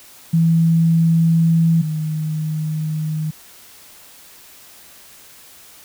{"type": "tone pair in turn", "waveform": "sine", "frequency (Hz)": [164.81, 155.56], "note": ["E3", "D#3"], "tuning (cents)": [0, 0], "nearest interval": "minor second", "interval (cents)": 100, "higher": "first", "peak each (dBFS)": [-11, -19], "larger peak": "first", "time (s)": [[0.33, 1.82], [1.82, 3.31]], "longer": "neither", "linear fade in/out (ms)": 10, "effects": ["white hiss -44 dBFS RMS until 5.84 s"]}